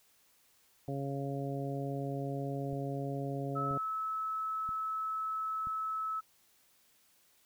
harmonic tone, 138.59 Hz, C#3, in tune, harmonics 1 / 2 / 3 / 4 / 5, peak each -37 / -40 / -42 / -43 / -44 dBFS, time 0.88-3.78 s, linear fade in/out 2 ms
click train, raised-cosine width 5 ms, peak -37 dBFS, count 4, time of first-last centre 2.73-5.671 s, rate 1.02 Hz
sine tone, 1300 Hz, E6, 24 cents flat, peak -33 dBFS, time 3.55-6.21 s, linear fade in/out 20 ms
effects white hiss -68 dBFS RMS until 7.45 s

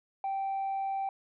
sine tone, 780 Hz, G5, 9 cents flat, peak -28 dBFS, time 0.24-1.09 s, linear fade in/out 2 ms, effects tanh soft clip ceiling -28 dBFS

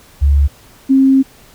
sine tone pair in turn, 70.9 / 267.7 Hz, C#2 / C4, +40 / +40 cents, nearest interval octave + major seventh, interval 2300 cents, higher second, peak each -7 / -6 dBFS, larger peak second, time 0.21-0.48 / 0.89-1.23 s, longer second, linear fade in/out 20 ms, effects pink hiss -44 dBFS RMS until 1.54 s

